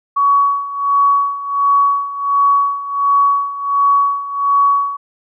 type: tone with tremolo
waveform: sine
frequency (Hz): 1125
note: C#6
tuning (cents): +25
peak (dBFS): -8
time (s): 0.16-4.97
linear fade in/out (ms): 10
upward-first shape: sine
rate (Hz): 1.4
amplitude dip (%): 80
effects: none